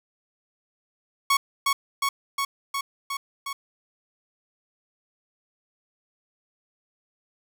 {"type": "tone with echo", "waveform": "sawtooth", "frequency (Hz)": 1108.7, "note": "C#6", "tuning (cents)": 0, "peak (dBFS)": -14, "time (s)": [1.3, 1.37], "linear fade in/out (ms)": 5, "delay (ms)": 360, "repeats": 6, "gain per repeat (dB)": -2, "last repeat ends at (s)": 3.53, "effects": []}